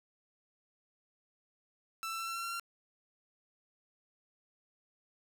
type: tone with pitch steps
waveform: sawtooth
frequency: 1328 / 1335.7 / 1343.4 / 1351.2 / 1359 / 1366.9 / 1374.8 Hz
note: E6 / E6 / E6 / E6 / F6 / F6 / F6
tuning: +12 / +22 / +32 / +42 / -48 / -38 / -28 cents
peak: -33 dBFS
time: 2.03-2.597 s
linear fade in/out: 0 ms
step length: 81 ms
effects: none